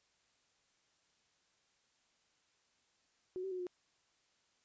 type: tone with pitch steps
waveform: sine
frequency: 368 / 383.3 / 366.6 / 359.2 Hz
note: F#4 / G4 / F#4 / F4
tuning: -9 / -39 / -16 / +49 cents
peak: -38 dBFS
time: 3.36-3.668 s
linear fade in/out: 0 ms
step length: 77 ms
effects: white hiss -75 dBFS RMS until 4.64 s + resampled to 16000 Hz